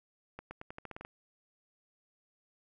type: accelerating click train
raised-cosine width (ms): 0.5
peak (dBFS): -28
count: 10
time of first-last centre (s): 0.39-1.049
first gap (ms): 120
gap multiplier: 0.87
effects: none